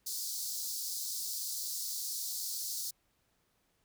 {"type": "high-pass noise", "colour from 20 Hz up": "pink", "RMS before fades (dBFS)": -38, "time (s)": [0.06, 2.91], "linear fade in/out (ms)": 10, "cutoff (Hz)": 4300, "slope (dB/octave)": 48, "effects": ["pink hiss -75 dBFS RMS until 3.84 s"]}